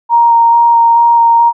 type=tone with vibrato; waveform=sine; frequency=933 Hz; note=A#5; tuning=1 cent sharp; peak=-4 dBFS; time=0.09-1.53 s; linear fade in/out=50 ms; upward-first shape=square; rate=2.3 Hz; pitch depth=8 cents each way; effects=none